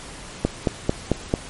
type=click train; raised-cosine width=2 ms; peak=-4 dBFS; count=5; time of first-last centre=0.45-1.339 s; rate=4.5 Hz; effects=pink hiss -38 dBFS RMS until 1.49 s + MP3 48 kbps